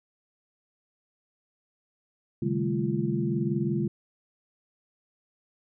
sine tone cluster, 132.5 / 151.6 / 197.1 / 218 / 343.9 Hz, C3 / D#3 / G3 / A3 / F4, +22 / -45 / +10 / -16 / -27 cents, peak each -31 dBFS, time 2.42-3.88 s, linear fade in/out 5 ms, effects none

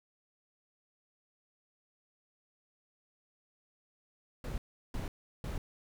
brown noise bursts, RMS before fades -37 dBFS, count 3, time 4.44-5.58 s, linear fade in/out 2 ms, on 140 ms, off 360 ms, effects none

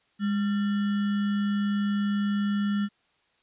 sine tone with sample-and-hold, 204 Hz, G#3, 31 cents flat, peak -23 dBFS, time 0.19-2.89 s, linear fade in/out 50 ms, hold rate 1575 Hz, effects white hiss -68 dBFS RMS until 3.42 s + resampled to 8000 Hz

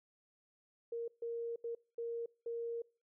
sine tone bursts at uneven times, 466.2 Hz, A#4, in tune, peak -37 dBFS, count 5, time 0.92-1.08 / 1.22-1.56 / 1.64-1.75 / 1.98-2.26 / 2.46-2.82 s, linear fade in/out 5 ms, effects noise-tail reverb RT60 0.4 s tail -25 dB re dry

